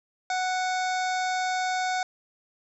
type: harmonic tone with a mistuned harmonic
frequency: 740 Hz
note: F#5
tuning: in tune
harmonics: 1 / 2 / 3 / 5 / 6 / 7 / 8 / 9 / 10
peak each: -26 / -32 / -36 / -40 / -42 / -43 / -44 / -45 / -46 dBFS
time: 0.3-2.03 s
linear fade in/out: 2 ms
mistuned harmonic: 5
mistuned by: -26 cents
effects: none